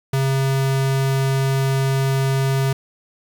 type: tone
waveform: square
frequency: 134.9 Hz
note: C#3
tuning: 47 cents flat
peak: -17 dBFS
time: 0.13-2.73 s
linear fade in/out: 5 ms
effects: 8-bit